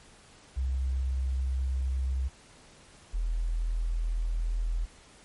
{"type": "tone pair in turn", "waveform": "sine", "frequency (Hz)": [65.3, 41.14], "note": ["C2", "E1"], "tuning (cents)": [-3, -3], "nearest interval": "minor sixth", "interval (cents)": 800, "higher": "first", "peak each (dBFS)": -26, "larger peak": "neither", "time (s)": [[0.56, 2.29], [3.13, 4.86]], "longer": "neither", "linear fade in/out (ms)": 20, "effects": ["pink hiss -55 dBFS RMS until 5.24 s", "MP3 48 kbps"]}